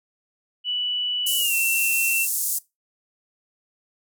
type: tone with pitch glide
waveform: sine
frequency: 2960 to 2699 Hz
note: F#7 to E7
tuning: 0 to +40 cents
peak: -22 dBFS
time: 0.64-2.27 s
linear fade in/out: 50 ms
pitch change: -160 cents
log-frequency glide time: 1.38-1.54 s
type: band-pass noise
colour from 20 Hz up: white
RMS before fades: -25 dBFS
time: 1.26-2.59 s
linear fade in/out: 10 ms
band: 6900 to 15000 Hz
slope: 24 dB/octave
effects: noise-tail reverb RT60 0.2 s tail -20 dB re dry